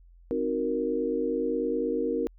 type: chord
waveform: sine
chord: C half-diminished seventh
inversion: none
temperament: equal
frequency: 261.6 / 311.1 / 370 / 466.2 Hz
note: C4 / Eb4 / Gb4 / Bb4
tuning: 0 / 0 / 0 / 0 cents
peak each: -32 / -32 / -33 / -28 dBFS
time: 0.31-2.27 s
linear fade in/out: 0 ms
effects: added 43 Hz sine -51 dBFS peak until 2.38 s